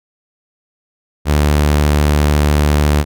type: tone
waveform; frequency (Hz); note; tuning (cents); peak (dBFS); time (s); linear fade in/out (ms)
sawtooth; 74; D2; +14; -6; 1.25-3.05; 50
effects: none